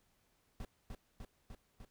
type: noise with echo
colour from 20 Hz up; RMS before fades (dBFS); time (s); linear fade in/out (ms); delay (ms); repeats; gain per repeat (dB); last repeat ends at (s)
brown; -44; 0.6-0.65; 2; 300; 4; -2; 1.85
effects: pink hiss -75 dBFS RMS until 1.9 s